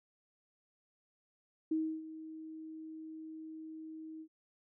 sine tone with ADSR envelope, 316.8 Hz, D#4, 31 cents sharp, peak -29 dBFS, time 1.71-4.28 s, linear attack 7 ms, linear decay 300 ms, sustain -15 dB, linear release 70 ms, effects none

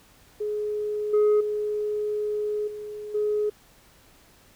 sine tone with level steps, 420.6 Hz, G#4, 22 cents sharp, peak -25 / -14 / -24 / -33 / -21 dBFS, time 0.4-3.5 s, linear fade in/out 10 ms, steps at 1.13 / 1.4 / 2.67 / 3.14 s, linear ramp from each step 10 ms, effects tanh soft clip ceiling -16 dBFS + pink hiss -56 dBFS RMS until 4.55 s

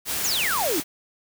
white noise, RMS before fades -27 dBFS, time 0.05-0.84 s, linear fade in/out 50 ms
sine exponential sweep, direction down, 7340 to 277.2 Hz, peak -23 dBFS, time 0.24-0.8 s, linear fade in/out 2 ms
effects none

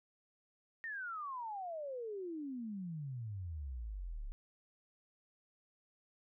sine exponential sweep, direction down, 1864.7 to 32.25 Hz, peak -40 dBFS, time 0.84-4.32 s, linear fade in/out 0 ms, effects none

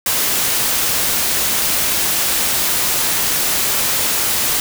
white noise, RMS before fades -17 dBFS, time 0.06-4.6 s, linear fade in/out 2 ms, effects none

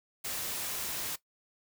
white noise, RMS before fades -36 dBFS, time 0.24-1.16 s, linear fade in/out 10 ms, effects noise-tail reverb RT60 0.1 s tail -17 dB re dry

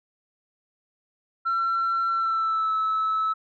sine tone with pitch glide, 1353 to 1302.4 Hz, E6 to E6, +45 to -21 cents, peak -20 dBFS, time 1.45-3.34 s, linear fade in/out 20 ms, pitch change -66 cents, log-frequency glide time 2.11-2.74 s, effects tanh soft clip ceiling -19 dBFS

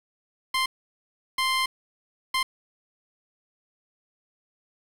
15% pulse tone bursts at uneven times, 1046.5 Hz, C6, in tune, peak -16 dBFS, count 3, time 0.54-0.66 / 1.38-1.66 / 2.34-2.43 s, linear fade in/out 5 ms, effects low-pass 11000 Hz 12 dB/octave + 7-bit

